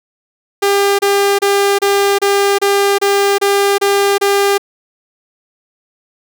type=tone bursts; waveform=sawtooth; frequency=400 Hz; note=G4; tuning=35 cents sharp; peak=-6 dBFS; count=10; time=0.62-4.581 s; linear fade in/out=10 ms; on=370 ms; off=29 ms; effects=none